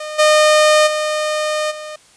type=tone with level steps; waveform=sawtooth; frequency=611 Hz; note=D#5; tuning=32 cents flat; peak=-21 / -5 / -13 / -24 dBFS; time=0-1.96 s; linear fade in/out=5 ms; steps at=0.18 / 0.86 / 1.7 s; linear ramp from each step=20 ms; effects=white hiss -49 dBFS RMS until 2.16 s + resampled to 22050 Hz